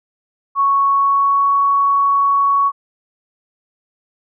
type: tone with pitch glide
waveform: sine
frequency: 1108.7 to 1117.1 Hz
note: C#6 to C#6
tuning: 0 to +13 cents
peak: -11 dBFS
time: 0.55-2.72 s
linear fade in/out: 50 ms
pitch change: +13 cents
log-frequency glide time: 0.89-1.53 s
effects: none